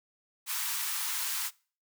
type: high-pass noise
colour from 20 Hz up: white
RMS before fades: -33 dBFS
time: 0.46-1.51 s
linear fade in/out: 50 ms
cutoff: 850 Hz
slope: 96 dB/octave
effects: noise-tail reverb RT60 0.4 s tail -23 dB re dry